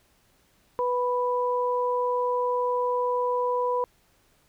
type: tone pair together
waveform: sine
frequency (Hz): 493.9 / 987.8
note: B4 / B5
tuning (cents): 0 / 0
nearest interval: octave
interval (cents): 1200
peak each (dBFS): -25 / -26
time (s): 0.79-3.84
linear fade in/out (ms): 0
effects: pink hiss -64 dBFS RMS until 4.48 s